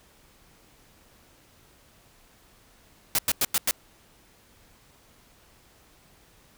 white noise bursts, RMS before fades -23 dBFS, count 5, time 3.15-3.71 s, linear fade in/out 0 ms, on 36 ms, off 95 ms, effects pink hiss -58 dBFS RMS until 6.57 s

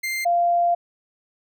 40% pulse / sine tone pair in turn, 2096 / 693.6 Hz, C7 / F5, +2 / -12 cents, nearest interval octave + perfect fifth, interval 1914 cents, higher first, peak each -23 / -16 dBFS, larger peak second, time 0.03-0.25 / 0.25-0.75 s, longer second, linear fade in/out 10 ms, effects none

